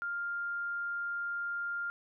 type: tone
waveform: sine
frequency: 1400 Hz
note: F6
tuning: 4 cents sharp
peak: -33 dBFS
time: 0.02-1.9 s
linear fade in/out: 0 ms
effects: none